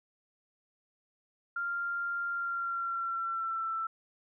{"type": "tone with pitch glide", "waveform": "sine", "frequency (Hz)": [1393, 1331.6], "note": ["F6", "E6"], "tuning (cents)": [-5, 17], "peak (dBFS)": -31, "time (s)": [1.56, 3.87], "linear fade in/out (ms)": 5, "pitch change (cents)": -78, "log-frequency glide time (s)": [2.29, 3.74], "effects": []}